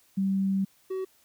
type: tone pair in turn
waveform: sine / triangle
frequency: 193.7 / 377.9 Hz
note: G3 / F#4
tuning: -20 / +37 cents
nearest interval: octave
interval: 1157 cents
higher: second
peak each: -23 / -27 dBFS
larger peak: first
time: 0.17-0.65 / 0.9-1.05 s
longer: first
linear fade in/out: 10 ms
effects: white hiss -63 dBFS RMS until 1.24 s